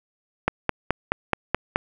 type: click train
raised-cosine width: 0.5 ms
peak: -4 dBFS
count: 7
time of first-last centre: 0.48-1.759 s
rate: 4.69 Hz
effects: none